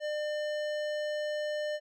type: tone with hard clipping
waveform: sine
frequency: 600 Hz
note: D5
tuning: 37 cents sharp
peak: -33 dBFS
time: 0-1.8 s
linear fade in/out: 50 ms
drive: 15 dB
effects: none